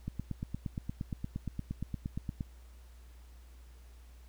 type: click train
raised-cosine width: 5 ms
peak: -23 dBFS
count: 21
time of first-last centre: 0.08-2.408 s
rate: 8.59 Hz
effects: added 60 Hz sine -51 dBFS peak until 4.28 s + pink hiss -65 dBFS RMS until 4.28 s